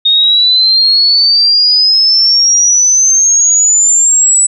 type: exponential sweep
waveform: sine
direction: up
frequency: 3694 to 7950 Hz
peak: -5 dBFS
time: 0.05-4.47 s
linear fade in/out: 10 ms
effects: none